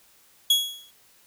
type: tone with exponential decay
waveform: 40% pulse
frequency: 3337 Hz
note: G#7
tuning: 8 cents sharp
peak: -13 dBFS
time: 0.5-0.91 s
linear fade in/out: 5 ms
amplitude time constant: 87 ms
effects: white hiss -58 dBFS RMS until 1.26 s